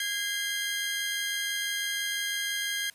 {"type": "tone cluster", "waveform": "sawtooth", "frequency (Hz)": [1638, 2070, 3190], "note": ["G#6", "C7", "G7"], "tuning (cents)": [-24, -19, 30], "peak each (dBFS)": [-29, -32, -30], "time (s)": [0, 2.9], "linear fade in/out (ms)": 2, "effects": ["white hiss -58 dBFS RMS until 2.94 s", "resampled to 32000 Hz"]}